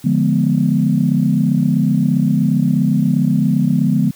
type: chord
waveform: sine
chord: D diminished seventh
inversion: none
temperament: equal with one note detuned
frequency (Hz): 146.83 / 174.61 / 209.8 / 246.9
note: D3 / F3 / Ab3 / Cb4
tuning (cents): 0 / 0 / +18 / 0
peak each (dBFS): -17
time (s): 0.04-4.11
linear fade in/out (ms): 10
effects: tanh soft clip ceiling -1 dBFS + white hiss -45 dBFS RMS until 4.15 s